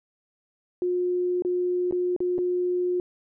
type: tone with dropouts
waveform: sine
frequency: 358.6 Hz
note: F4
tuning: 46 cents sharp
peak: -22 dBFS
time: 0.82-3 s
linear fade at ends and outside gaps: 1 ms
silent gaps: 1.422-1.449 / 1.911-1.924 / 2.164-2.204 / 2.381-2.387 s
effects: none